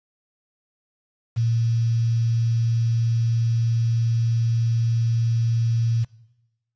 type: tone with quantisation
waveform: sine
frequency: 115.4 Hz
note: A#2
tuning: 17 cents flat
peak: -18 dBFS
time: 1.36-6.05 s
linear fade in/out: 20 ms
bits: 7
effects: noise-tail reverb RT60 1.0 s tail -21 dB re dry + resampled to 16000 Hz